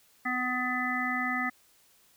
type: harmonic tone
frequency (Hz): 250.9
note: B3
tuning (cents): +28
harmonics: 1 / 3 / 5 / 7 / 8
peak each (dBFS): -34 / -36 / -34 / -35 / -32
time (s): 0.25-1.5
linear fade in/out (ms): 10
effects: white hiss -63 dBFS RMS until 2.16 s